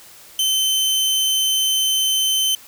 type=tone; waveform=sawtooth; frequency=3075 Hz; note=G7; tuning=34 cents flat; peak=-13 dBFS; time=0.39-2.55 s; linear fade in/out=2 ms; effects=white hiss -44 dBFS RMS until 2.67 s